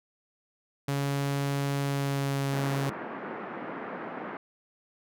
sawtooth tone with pitch glide, 140.2 to 138.11 Hz, C#3 to C#3, +20 to -6 cents, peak -23 dBFS, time 0.88-2.9 s, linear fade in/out 5 ms, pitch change -26 cents, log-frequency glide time 1.82-2.46 s
pink band-pass noise, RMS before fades -38 dBFS, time 2.53-4.37 s, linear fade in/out 2 ms, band 200 to 1800 Hz, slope 24 dB/octave
effects none

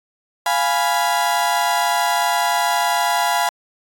35% pulse chord, F diminished, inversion none, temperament equal, 698.5 / 830.6 / 987.8 Hz, F5 / Ab5 / Cb6, 0 / 0 / 0 cents, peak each -19 dBFS, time 0.46-3.49 s, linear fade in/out 2 ms, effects AAC 64 kbps

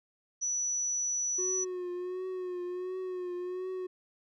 sine tone, 5920 Hz, F#8, in tune, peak -29 dBFS, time 0.41-1.65 s, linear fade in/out 20 ms
triangle tone with vibrato, 364.3 Hz, F#4, 27 cents flat, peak -32 dBFS, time 1.38-3.87 s, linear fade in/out 10 ms, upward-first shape triangle, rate 1.4 Hz, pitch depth 50 cents each way
effects none

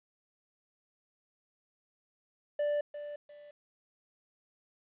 triangle tone with echo, 587.3 Hz, D5, in tune, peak -26 dBFS, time 2.59-2.81 s, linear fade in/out 5 ms, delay 350 ms, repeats 2, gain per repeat -11 dB, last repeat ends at 3.51 s, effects resampled to 8000 Hz + 11-bit

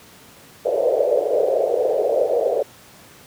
pink band-pass noise, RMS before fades -19 dBFS, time 0.65-2.63 s, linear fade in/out 10 ms, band 450 to 610 Hz, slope 48 dB/octave, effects pink hiss -46 dBFS RMS until 3.26 s + high-pass 100 Hz 12 dB/octave

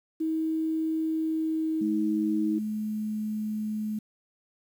sine tone with pitch glide, 319 to 317 Hz, D#4 to D#4, +43 to +32 cents, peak -25 dBFS, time 0.2-2.59 s, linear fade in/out 10 ms, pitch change -11 cents, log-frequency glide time 0.97-1.98 s
sine tone, 214.3 Hz, A3, 45 cents flat, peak -28 dBFS, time 1.81-3.99 s, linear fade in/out 5 ms
effects 9-bit

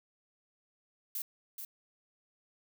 violet noise with echo, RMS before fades -37 dBFS, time 1.15-1.22 s, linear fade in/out 2 ms, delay 430 ms, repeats 1, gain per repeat -6 dB, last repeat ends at 1.65 s, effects none

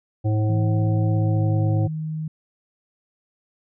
harmonic tone, 107.4 Hz, A2, 41 cents flat, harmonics 1 / 3 / 5 / 7, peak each -18 / -28 / -32 / -35 dBFS, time 0.24-1.88 s, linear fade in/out 20 ms
sine tone with pitch glide, 164.81 to 156.55 Hz, E3 to D#3, 0 to +11 cents, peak -25 dBFS, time 0.49-2.28 s, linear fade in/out 5 ms, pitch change -89 cents, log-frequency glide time 1.13-1.55 s
effects none

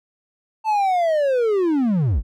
triangle linear sweep, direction down, 890 to 37.38 Hz, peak -14 dBFS, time 0.64-2.23 s, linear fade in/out 50 ms, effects none

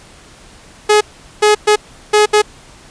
sawtooth tone bursts at uneven times, 421.5 Hz, G#4, 26 cents sharp, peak -3 dBFS, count 5, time 0.89-1.01 / 1.42-1.55 / 1.67-1.76 / 2.13-2.26 / 2.33-2.42 s, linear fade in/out 10 ms, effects pink hiss -41 dBFS RMS until 2.9 s + resampled to 22050 Hz

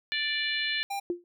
harmonic tone, 587.3 Hz, D5, in tune, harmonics 3 / 4 / 5 / 6 / 7, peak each -32 / -33 / -34 / -35 / -35 dBFS, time 0.12-0.83 s, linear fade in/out 0 ms
square tone, 797 Hz, G5, 28 cents sharp, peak -31 dBFS, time 0.9-1 s, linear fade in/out 10 ms
sine tone with exponential decay, 349.2 Hz, F4, in tune, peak -23 dBFS, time 1.1-1.24 s, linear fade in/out 1 ms, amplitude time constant 30 ms
effects none

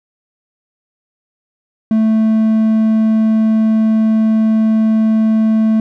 triangle tone, 220 Hz, A3, in tune, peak -7 dBFS, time 1.91-5.8 s, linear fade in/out 2 ms, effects none

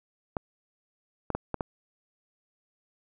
clicks, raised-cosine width 1 ms, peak -15 dBFS, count 5, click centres 0.368 / 1.303 / 1.35 / 1.543 / 1.608 s, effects none

